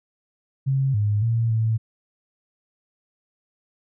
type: tone with pitch steps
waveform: sine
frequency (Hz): 135 / 104.1 / 114.9 / 111.6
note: C#3 / G#2 / A#2 / A2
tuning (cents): -45 / +5 / -25 / +25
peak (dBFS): -18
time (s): 0.66-1.78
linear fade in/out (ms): 20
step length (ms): 280
effects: none